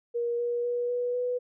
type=tone with pitch steps; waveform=sine; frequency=473.8 / 478.8 / 483.8 / 488.8 / 493.9 Hz; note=A#4 / A#4 / B4 / B4 / B4; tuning=+28 / +46 / -36 / -18 / 0 cents; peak=-26 dBFS; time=0.14-1.39 s; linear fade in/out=20 ms; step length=250 ms; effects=none